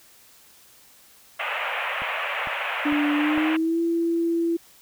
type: band-pass noise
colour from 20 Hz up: white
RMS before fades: -28 dBFS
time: 1.39-3.57 s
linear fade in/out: 10 ms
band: 530 to 2800 Hz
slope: 48 dB/octave
type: click train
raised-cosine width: 3 ms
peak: -27 dBFS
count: 4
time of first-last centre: 2.02-3.377 s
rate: 2.21 Hz
type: tone with pitch glide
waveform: sine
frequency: 293.7 to 335.4 Hz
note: D4 to E4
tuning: 0 to +30 cents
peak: -20 dBFS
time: 2.85-4.57 s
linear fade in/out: 10 ms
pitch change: +230 cents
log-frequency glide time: 3.16-3.8 s
effects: white hiss -53 dBFS RMS until 4.81 s